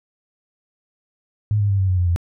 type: tone with pitch steps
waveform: sine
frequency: 105.5 / 101.97 / 98.55 / 95.25 / 92.06 / 88.97 / 85.99 Hz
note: G#2 / G#2 / G2 / G2 / F#2 / F2 / F2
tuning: +28 / -31 / +10 / -49 / -8 / +33 / -26 cents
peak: -15 dBFS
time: 1.51-2.161 s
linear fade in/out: 0 ms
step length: 93 ms
effects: none